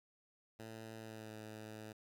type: tone with pitch glide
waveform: 10% pulse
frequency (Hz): 111.7 to 108.58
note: A2 to A2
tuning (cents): +27 to -22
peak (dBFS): -40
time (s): 0.59-1.93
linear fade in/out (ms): 10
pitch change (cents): -49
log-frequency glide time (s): 0.98-1.34
effects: 12-bit